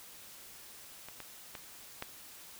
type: clicks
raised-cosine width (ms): 0.3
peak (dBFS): -30 / -28 / -26 / -21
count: 4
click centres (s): 1.086 / 1.203 / 1.552 / 2.024
effects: white hiss -52 dBFS RMS until 2.59 s